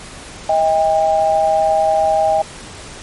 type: tone pair together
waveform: sine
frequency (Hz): 635 / 800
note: D#5 / G5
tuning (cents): +35 / +35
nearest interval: major third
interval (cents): 400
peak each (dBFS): -14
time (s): 0.49-2.42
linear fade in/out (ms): 5
effects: pink hiss -34 dBFS RMS until 3.02 s + MP3 48 kbps